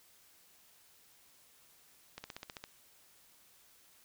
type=slowing click train; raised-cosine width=0.2 ms; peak=-26 dBFS; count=8; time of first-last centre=2.18-2.64 s; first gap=60 ms; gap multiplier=1.03; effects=white hiss -64 dBFS RMS until 4.04 s